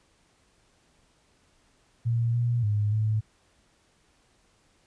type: tone with pitch steps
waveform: sine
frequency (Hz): 116.7 / 119.4 / 104.4 / 108.4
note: A#2 / A#2 / G#2 / A2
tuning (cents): +2 / +42 / +10 / -25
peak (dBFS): -22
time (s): 2.05-3.21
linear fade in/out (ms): 20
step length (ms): 290
effects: pink hiss -65 dBFS RMS until 4.86 s + resampled to 22050 Hz